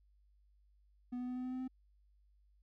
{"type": "tone with pitch steps", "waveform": "triangle", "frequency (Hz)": [246.9, 248.8, 250.6, 252.5, 254.4, 256.3, 258.3], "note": ["B3", "B3", "B3", "B3", "C4", "C4", "C4"], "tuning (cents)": [0, 13, 25, 39, -48, -36, -22], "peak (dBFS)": -36, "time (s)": [1.12, 1.68], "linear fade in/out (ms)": 10, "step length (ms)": 80, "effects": ["added 50 Hz sine -66 dBFS peak until 2.62 s"]}